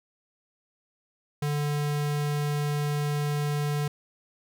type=tone; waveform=square; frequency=146.83 Hz; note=D3; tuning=in tune; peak=-26 dBFS; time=1.42-3.88 s; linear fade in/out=5 ms; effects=none